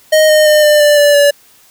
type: tone with pitch steps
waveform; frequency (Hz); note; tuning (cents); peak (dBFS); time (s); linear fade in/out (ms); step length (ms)
square; 622.3 / 614.1 / 606 / 598 / 590.1 / 582.3 / 574.6; D#5 / D#5 / D#5 / D5 / D5 / D5 / D5; 0 / -23 / -46 / +31 / +8 / -15 / -38; -6; 0.12-1.31; 10; 170
effects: white hiss -46 dBFS RMS until 1.7 s